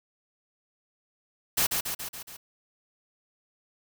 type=noise with echo; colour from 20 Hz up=white; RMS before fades=-24 dBFS; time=1.57-1.67 s; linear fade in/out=10 ms; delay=140 ms; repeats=5; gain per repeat=-4 dB; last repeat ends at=2.37 s; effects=none